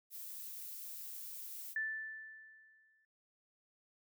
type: noise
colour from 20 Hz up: violet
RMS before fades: -47 dBFS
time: 0.1-1.76 s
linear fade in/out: 50 ms
type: tone with exponential decay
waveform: sine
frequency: 1760 Hz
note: A6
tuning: in tune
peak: -33 dBFS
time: 1.76-3.05 s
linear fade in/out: 2 ms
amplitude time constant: 280 ms
effects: noise-tail reverb RT60 0.3 s tail -23 dB re dry